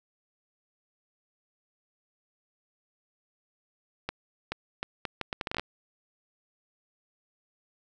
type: accelerating click train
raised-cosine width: 0.3 ms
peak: -15 dBFS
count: 13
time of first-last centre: 4.09-5.596 s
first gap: 430 ms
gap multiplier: 0.72
effects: none